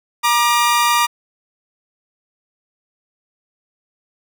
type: tone pair together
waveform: sawtooth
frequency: 950.1 / 1197 Hz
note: A#5 / D6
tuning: +33 / +33 cents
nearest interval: major third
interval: 400 cents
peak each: -12 dBFS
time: 0.23-1.07 s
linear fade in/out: 20 ms
effects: none